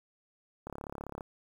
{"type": "click train", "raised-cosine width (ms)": 1, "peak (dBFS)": -26, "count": 20, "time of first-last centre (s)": [0.67, 1.208], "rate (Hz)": 35.3, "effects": ["9-bit"]}